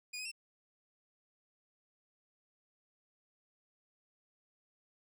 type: tone with pitch steps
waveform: 20% pulse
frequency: 2457 / 2520 / 2701 Hz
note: D#7 / D#7 / E7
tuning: -22 / +21 / +42 cents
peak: -35 dBFS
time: 0.13-0.316 s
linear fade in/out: 10 ms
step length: 62 ms
effects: none